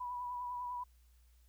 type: tone with vibrato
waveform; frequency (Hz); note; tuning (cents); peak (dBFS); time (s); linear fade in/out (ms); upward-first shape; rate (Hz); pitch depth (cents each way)
sine; 983; B5; -8; -38; 0-0.84; 10; triangle; 10; 32
effects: added 60 Hz sine -62 dBFS peak until 1.48 s + white hiss -75 dBFS RMS until 1.48 s